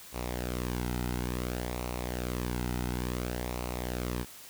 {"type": "tone with flanger", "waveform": "sawtooth", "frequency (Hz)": 61.2, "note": "B1", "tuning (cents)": -15, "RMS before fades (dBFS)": -34, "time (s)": [0.12, 4.26], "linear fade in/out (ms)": 50, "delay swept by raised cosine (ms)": [0.59, 1.79], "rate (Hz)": 0.57, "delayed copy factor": -0.55, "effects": ["white hiss -49 dBFS RMS until 4.49 s"]}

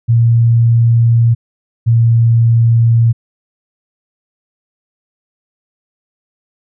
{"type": "tone pair in turn", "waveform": "sine", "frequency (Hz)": [116.54, 115.8], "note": ["A#2", "A#2"], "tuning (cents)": [0, -11], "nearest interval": "unison", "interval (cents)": 11, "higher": "first", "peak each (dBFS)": -6, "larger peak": "neither", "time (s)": [[0.08, 1.35], [1.86, 3.13]], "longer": "neither", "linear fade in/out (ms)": 20, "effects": []}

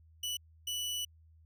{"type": "tone bursts at uneven times", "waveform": "sawtooth", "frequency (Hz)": 2960, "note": "F#7", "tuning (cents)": 0, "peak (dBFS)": -31, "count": 2, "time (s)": [[0.23, 0.37], [0.67, 1.05]], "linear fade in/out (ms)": 5, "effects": ["added 80 Hz sine -58 dBFS peak until 1.45 s"]}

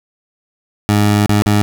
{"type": "tone with dropouts", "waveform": "20% pulse", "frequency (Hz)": 103.83, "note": "G#2", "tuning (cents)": 0, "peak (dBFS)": -5, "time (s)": [0.89, 1.62], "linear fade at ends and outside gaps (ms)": 0, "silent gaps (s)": [[1.261, 1.294], [1.421, 1.461]], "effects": []}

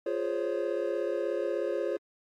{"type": "chord", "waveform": "triangle", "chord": "Db major seventh", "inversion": "first", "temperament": "equal with one note detuned", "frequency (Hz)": [349.2, 415.3, 523.3, 559.8], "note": ["F4", "Ab4", "C5", "Db5"], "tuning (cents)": [0, 0, 0, 17], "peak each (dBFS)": -32, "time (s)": [0.06, 1.97], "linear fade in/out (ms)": 5, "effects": ["AAC 48 kbps"]}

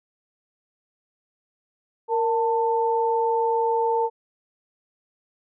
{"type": "tone pair together", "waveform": "sine", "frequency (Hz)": [463.6, 890.5], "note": ["A#4", "A5"], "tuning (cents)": [-10, 21], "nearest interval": "major seventh", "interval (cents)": 1131, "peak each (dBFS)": -22, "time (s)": [2.08, 4.1], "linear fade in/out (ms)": 50, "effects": []}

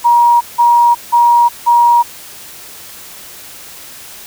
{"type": "tone bursts", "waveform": "sine", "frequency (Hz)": 950, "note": "A#5", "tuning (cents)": 33, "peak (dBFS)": -5, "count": 4, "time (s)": [0.04, 2.03], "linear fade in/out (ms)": 20, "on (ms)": 370, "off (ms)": 170, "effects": ["white hiss -33 dBFS RMS until 4.26 s"]}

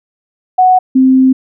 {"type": "tone pair in turn", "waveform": "sine", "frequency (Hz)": [740, 261.1], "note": ["F#5", "C4"], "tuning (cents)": [0, -3], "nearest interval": "octave + tritone", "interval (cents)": 1803, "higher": "first", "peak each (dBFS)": -4, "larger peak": "neither", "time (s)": [[0.58, 0.79], [0.95, 1.33]], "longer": "second", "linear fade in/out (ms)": 10, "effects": []}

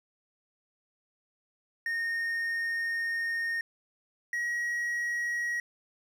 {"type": "tone pair in turn", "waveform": "triangle", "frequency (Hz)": [1843, 1903.6], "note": ["A#6", "A#6"], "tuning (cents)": [-20, 36], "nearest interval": "minor second", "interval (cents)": 56, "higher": "second", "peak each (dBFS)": [-27, -27], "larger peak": "neither", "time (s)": [[1.86, 3.61], [4.33, 5.6]], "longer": "first", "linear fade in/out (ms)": 2, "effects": []}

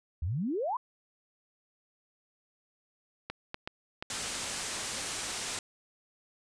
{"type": "exponential sweep", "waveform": "sine", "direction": "up", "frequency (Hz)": [72, 1066], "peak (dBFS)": -29, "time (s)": [0.22, 0.77], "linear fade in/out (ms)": 5}
{"type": "clicks", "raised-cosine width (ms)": 0.3, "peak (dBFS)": -20, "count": 5, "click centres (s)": [3.3, 3.544, 3.675, 4.025, 4.26]}
{"type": "low-pass noise", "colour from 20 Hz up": "white", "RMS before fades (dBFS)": -37, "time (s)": [4.1, 5.59], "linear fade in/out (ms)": 2, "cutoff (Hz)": 9200, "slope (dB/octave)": 48}
{"effects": []}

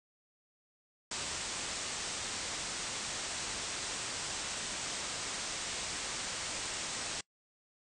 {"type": "low-pass noise", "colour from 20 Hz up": "white", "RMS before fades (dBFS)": -39, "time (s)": [1.11, 7.21], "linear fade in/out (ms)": 5, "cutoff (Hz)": 8700, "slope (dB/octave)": 96, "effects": ["noise-tail reverb RT60 0.1 s tail -25 dB re dry"]}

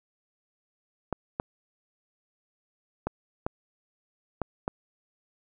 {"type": "clicks", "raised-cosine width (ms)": 1, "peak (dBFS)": -14, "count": 6, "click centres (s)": [1.127, 1.399, 3.07, 3.465, 4.417, 4.679], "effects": []}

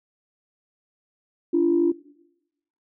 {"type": "tone pair together", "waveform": "sine", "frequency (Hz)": [290, 341.7], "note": ["D4", "F4"], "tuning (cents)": [-22, -38], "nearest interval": "minor third", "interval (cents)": 284, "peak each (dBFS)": [-21, -18], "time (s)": [1.53, 1.92], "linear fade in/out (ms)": 10, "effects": ["noise-tail reverb RT60 0.9 s tail -19 dB re dry", "tanh soft clip ceiling -10 dBFS"]}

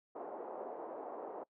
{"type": "band-pass noise", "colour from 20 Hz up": "pink", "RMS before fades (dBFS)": -45, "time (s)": [0.15, 1.44], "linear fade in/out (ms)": 10, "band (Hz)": [380, 870], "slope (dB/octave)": 24, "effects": ["noise-tail reverb RT60 0.1 s tail -23 dB re dry"]}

